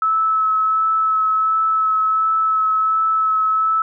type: tone with vibrato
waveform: sine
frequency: 1300 Hz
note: E6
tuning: 24 cents flat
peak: -14 dBFS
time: 0.02-3.82 s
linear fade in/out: 2 ms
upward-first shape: sine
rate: 1.4 Hz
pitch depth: 12 cents each way
effects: none